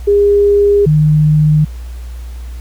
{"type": "tone pair in turn", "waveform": "sine", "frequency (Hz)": [406.4, 152.54], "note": ["G#4", "D#3"], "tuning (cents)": [-38, -34], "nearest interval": "octave + perfect fourth", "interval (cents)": 1696, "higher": "first", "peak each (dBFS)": -6, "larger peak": "neither", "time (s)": [[0.07, 0.86], [0.86, 1.65]], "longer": "neither", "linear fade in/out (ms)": 10, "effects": ["added 60 Hz sine -23 dBFS peak until 2.6 s", "pink hiss -43 dBFS RMS until 2.6 s"]}